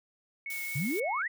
sine tone with vibrato, 2200 Hz, C#7, 14 cents flat, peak -35 dBFS, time 0.46-1.22 s, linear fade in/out 2 ms, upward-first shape sine, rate 4.2 Hz, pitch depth 15 cents each way
blue noise, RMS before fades -41 dBFS, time 0.5-1 s, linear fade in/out 2 ms
sine exponential sweep, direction up, 123.47 to 2049 Hz, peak -29 dBFS, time 0.75-1.28 s, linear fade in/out 10 ms
effects none

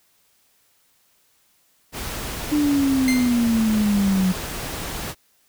pink noise, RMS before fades -30 dBFS, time 1.92-5.15 s, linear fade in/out 50 ms
sine exponential sweep, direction down, 301.6 to 182.9 Hz, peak -16 dBFS, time 2.51-4.33 s, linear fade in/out 20 ms
sawtooth tone with exponential decay, 2093 Hz, C7, in tune, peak -17 dBFS, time 3.08-3.48 s, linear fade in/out 0 ms, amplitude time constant 85 ms
effects white hiss -62 dBFS RMS until 5.48 s

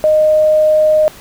sine tone, 617 Hz, D#5, 15 cents flat, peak -7 dBFS, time 0.04-1.08 s, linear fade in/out 0 ms, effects pink hiss -37 dBFS RMS until 1.2 s

